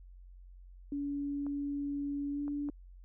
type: tone with pitch glide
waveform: sine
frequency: 284.6 to 288.7 Hz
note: C#4 to D4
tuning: +46 to -30 cents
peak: -33 dBFS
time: 0.92-2.7 s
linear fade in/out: 2 ms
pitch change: +24 cents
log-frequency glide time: 2.32-2.41 s
type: clicks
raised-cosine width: 1 ms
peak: -35 dBFS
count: 3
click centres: 1.466 / 2.48 / 2.688 s
effects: added 45 Hz sine -50 dBFS peak until 3.04 s